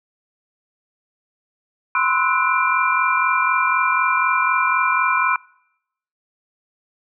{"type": "tone cluster", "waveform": "sine", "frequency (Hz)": [1011, 1055, 1301, 1468, 2376], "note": ["B5", "C6", "E6", "F#6", "D7"], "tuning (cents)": [40, 14, -23, -14, 20], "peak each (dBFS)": -22, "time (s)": [1.95, 5.36], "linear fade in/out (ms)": 2, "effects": ["noise-tail reverb RT60 0.8 s tail -24 dB re dry"]}